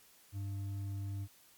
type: tone with hard clipping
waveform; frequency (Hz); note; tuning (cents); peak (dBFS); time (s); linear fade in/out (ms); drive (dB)
triangle; 99; G2; +18; -38; 0.32-1.28; 50; 8
effects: white hiss -63 dBFS RMS until 1.57 s + MP3 96 kbps